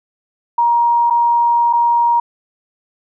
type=tone with dropouts; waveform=sine; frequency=944 Hz; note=A#5; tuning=22 cents sharp; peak=-10 dBFS; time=0.58-2.2 s; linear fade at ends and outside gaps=5 ms; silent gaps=1.1-1.106 / 1.729-1.733 s; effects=none